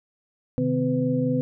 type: tone cluster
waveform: sine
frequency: 129.3 / 153.9 / 254.1 / 502 Hz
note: C3 / D#3 / B3 / B4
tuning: -20 / -19 / +49 / +28 cents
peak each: -28 / -28 / -23 / -27 dBFS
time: 0.58-1.41 s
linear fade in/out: 0 ms
effects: none

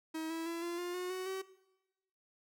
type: tone with pitch steps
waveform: 45% pulse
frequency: 318.9 / 327.1 / 335.5 / 344.2 / 353 / 362.1 / 371.4 / 381 Hz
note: D#4 / E4 / E4 / F4 / F4 / F#4 / F#4 / G4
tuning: +43 / -13 / +31 / -25 / +19 / -37 / +7 / -49 cents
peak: -37 dBFS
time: 0.14-1.42 s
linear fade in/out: 10 ms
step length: 160 ms
effects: noise-tail reverb RT60 1.0 s tail -19 dB re dry

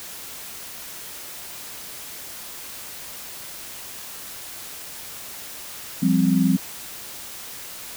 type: chord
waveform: sine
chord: F suspended second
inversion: none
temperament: equal with one note detuned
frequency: 174.61 / 197.36 / 261.6 Hz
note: F3 / G3 / C4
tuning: 0 / +12 / 0 cents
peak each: -20 dBFS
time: 6.02-6.57 s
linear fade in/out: 10 ms
effects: white hiss -37 dBFS RMS until 7.96 s

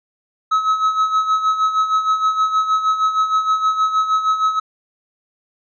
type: tone with tremolo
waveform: triangle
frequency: 1285 Hz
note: E6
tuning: 45 cents flat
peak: -10 dBFS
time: 0.51-4.6 s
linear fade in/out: 10 ms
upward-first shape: sine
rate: 6.4 Hz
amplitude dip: 65%
effects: resampled to 16000 Hz

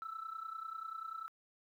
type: tone with amplitude modulation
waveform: sine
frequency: 1318.5 Hz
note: E6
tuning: in tune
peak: -37 dBFS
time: 0.02-1.28 s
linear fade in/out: 0 ms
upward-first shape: sine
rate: 30.2 Hz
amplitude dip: 80%
effects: tanh soft clip ceiling -36 dBFS + 12-bit

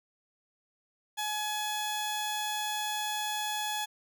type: tone pair together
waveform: sawtooth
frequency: 845 / 1690 Hz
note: G#5 / G#6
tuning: +30 / +30 cents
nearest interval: octave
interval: 1200 cents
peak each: -29 / -29 dBFS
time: 1.17-3.86 s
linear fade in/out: 20 ms
effects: none

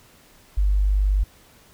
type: tone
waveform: sine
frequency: 49.56 Hz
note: G1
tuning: 20 cents sharp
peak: -16 dBFS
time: 0.57-1.24 s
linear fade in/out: 10 ms
effects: pink hiss -53 dBFS RMS until 1.73 s

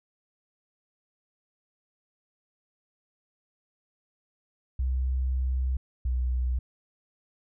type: tone pair in turn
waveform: sine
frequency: 64.4 / 62.42 Hz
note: C2 / B1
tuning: -27 / +19 cents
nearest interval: minor second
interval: 54 cents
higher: first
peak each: -24 dBFS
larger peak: neither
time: 4.79-5.77 / 6.05-6.59 s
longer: first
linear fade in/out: 5 ms
effects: none

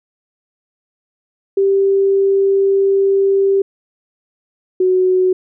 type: tone pair in turn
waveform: sine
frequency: 392 / 370 Hz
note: G4 / F#4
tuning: 0 / 0 cents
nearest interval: minor second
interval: 100 cents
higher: first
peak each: -10 dBFS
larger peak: neither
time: 1.57-3.62 / 4.8-5.33 s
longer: first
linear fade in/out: 5 ms
effects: none

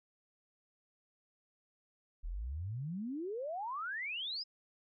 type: exponential sweep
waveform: sine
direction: up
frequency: 36.64 to 5200 Hz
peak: -37 dBFS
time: 2.23-4.44 s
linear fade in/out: 20 ms
effects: none

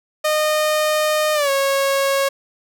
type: tone with pitch glide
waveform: sawtooth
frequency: 613 to 549.3 Hz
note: D#5 to C#5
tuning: -26 to -16 cents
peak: -12 dBFS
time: 0.24-2.29 s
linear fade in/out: 10 ms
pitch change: -190 cents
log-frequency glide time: 1.34-1.5 s
effects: none

